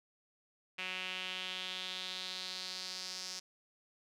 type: tone with band-pass filter sweep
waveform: sawtooth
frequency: 185 Hz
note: F#3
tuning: in tune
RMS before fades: -42 dBFS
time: 0.78-3.4 s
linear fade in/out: 10 ms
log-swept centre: 2600 to 5400 Hz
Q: 3.6
effects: none